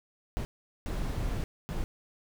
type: noise bursts at uneven times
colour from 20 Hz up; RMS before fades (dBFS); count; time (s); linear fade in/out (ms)
brown; -32; 3; 0.37-0.45 / 0.86-1.44 / 1.69-1.84; 0
effects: none